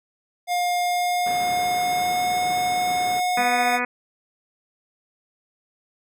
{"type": "tone with pitch glide", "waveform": "square", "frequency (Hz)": [710, 724.9], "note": ["F5", "F#5"], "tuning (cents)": [28, -36], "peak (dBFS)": -21, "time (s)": [0.47, 3.8], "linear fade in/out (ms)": 50, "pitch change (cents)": 36, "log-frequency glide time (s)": [0.8, 2.38]}
{"type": "band-pass noise", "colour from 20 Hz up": "pink", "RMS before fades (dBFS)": -37, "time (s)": [1.26, 3.2], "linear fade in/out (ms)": 2, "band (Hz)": [150, 1700], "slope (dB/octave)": 12}
{"type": "harmonic tone", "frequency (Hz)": 246.5, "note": "B3", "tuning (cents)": -3, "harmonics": [1, 2, 3, 4, 5, 6, 7, 8, 9, 10], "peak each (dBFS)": [-31, -31, -31, -31, -31, -31, -31, -31, -31, -31], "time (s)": [3.37, 3.85], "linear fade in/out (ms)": 5}
{"type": "tone with exponential decay", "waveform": "triangle", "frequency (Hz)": 201.7, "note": "G3", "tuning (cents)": 50, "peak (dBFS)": -30, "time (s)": [3.38, 3.57], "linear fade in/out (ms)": 0, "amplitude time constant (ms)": 40}
{"effects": []}